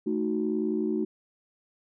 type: chord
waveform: sine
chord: D# diminished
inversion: second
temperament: equal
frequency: 220 / 311.1 / 370 Hz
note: A3 / D#4 / F#4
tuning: 0 / 0 / 0 cents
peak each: -29 dBFS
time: 0.06-1.05 s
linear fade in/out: 10 ms
effects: tanh soft clip ceiling -16 dBFS